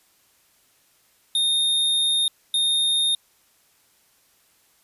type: tone bursts at uneven times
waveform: square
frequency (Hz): 3676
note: A#7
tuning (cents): -25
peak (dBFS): -19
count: 2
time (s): 1.35-2.28 / 2.54-3.15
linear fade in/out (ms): 2
effects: white hiss -61 dBFS RMS until 4.83 s + resampled to 32000 Hz